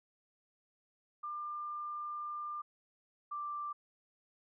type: tone pair in turn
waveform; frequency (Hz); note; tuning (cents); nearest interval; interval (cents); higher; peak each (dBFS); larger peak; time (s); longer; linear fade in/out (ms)
sine; 1196 / 1178.2; D6 / D6; +31 / +5; unison; 26; first; -38 / -37; second; 1.23-2.62 / 3.31-3.73; first; 10
effects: none